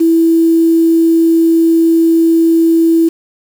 sine tone with quantisation, 329.6 Hz, E4, in tune, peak -6 dBFS, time 0-3.09 s, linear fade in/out 10 ms, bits 5, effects none

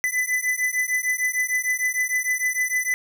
square beating tone pair, 2000 / 2006.6 Hz, B6 / B6, +21 / +27 cents, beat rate 6.6 Hz, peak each -25 dBFS, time 0.04-2.94 s, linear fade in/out 0 ms, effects none

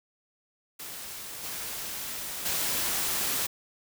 white noise with level steps, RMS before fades -40 / -36 / -29 dBFS, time 0.79-3.47 s, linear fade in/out 10 ms, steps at 1.43 / 2.45 s, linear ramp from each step 10 ms, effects none

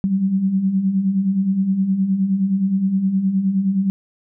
sine beating tone pair, 185 / 194.6 Hz, F#3 / G3, 0 / -12 cents, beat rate 9.6 Hz, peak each -24 / -16 dBFS, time 0.04-3.9 s, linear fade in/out 0 ms, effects none

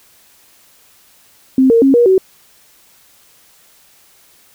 sine tone with pitch steps, 262.1 / 460.5 / 271 / 477.5 / 377.8 Hz, C4 / A#4 / C#4 / A#4 / F#4, +3 / -21 / -39 / +42 / +36 cents, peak -6 dBFS, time 1.58-2.18 s, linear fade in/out 2 ms, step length 120 ms, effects white hiss -49 dBFS RMS until 4.54 s

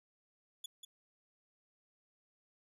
sawtooth tone with echo, 3436 Hz, A7, 42 cents flat, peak -38 dBFS, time 0.64-0.66 s, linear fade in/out 5 ms, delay 190 ms, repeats 1, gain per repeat -7 dB, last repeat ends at 0.85 s, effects resampled to 32000 Hz

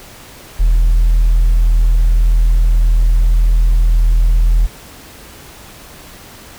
sine tone, 40.87 Hz, E1, 14 cents flat, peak -5 dBFS, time 0.59-4.67 s, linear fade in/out 20 ms, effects tanh soft clip ceiling -6 dBFS + pink hiss -37 dBFS RMS until 6.58 s

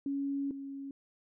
sine tone pair in turn, 278.5 / 275.5 Hz, C#4 / C#4, +8 / -11 cents, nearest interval unison, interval 19 cents, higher first, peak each -31 / -39 dBFS, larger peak first, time 0.06-0.51 / 0.51-0.91 s, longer first, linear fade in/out 2 ms, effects none

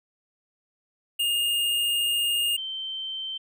square / sine tone pair in turn, 2831 / 3110 Hz, F7 / G7, +23 / -14 cents, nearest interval major second, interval 163 cents, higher second, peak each -23 / -30 dBFS, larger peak first, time 1.19-2.57 / 2.57-3.38 s, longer first, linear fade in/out 10 ms, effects none

